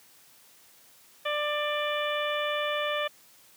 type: harmonic tone with a mistuned harmonic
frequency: 593 Hz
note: D5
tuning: 17 cents sharp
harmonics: 1 / 2 / 3 / 4 / 5 / 6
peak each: -30 / -33 / -35 / -36 / -37 / -38 dBFS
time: 1.25-3.08 s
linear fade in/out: 10 ms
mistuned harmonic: 6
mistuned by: -34 cents
effects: white hiss -57 dBFS RMS until 3.56 s + high-pass 100 Hz 12 dB/octave